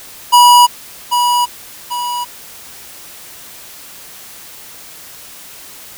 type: tone with echo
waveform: square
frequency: 972 Hz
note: B5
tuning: 28 cents flat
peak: -4 dBFS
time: 0.32-0.67 s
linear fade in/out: 20 ms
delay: 790 ms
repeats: 2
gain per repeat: -7 dB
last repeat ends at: 2.25 s
effects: white hiss -35 dBFS RMS until 5.97 s